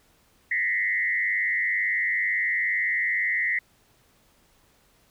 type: tone with frequency modulation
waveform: sine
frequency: 1976 Hz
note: B6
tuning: in tune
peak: -22 dBFS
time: 0.51-3.59 s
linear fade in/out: 5 ms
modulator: 97.9 Hz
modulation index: 1.4
effects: pink hiss -62 dBFS RMS until 5.1 s